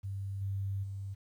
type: tone with level steps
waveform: sine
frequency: 98.1 Hz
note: G2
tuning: 2 cents sharp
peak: -35 / -32 / -37 dBFS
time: 0.03-1.15 s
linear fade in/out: 20 ms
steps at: 0.41 / 0.83 s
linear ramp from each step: 10 ms
effects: 11-bit